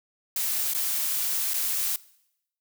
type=noise with dropouts; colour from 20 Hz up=blue; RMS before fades=-27 dBFS; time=0.36-1.96 s; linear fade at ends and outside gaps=2 ms; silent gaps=0.736-0.747 / 1.536-1.541 s; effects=noise-tail reverb RT60 0.8 s tail -21 dB re dry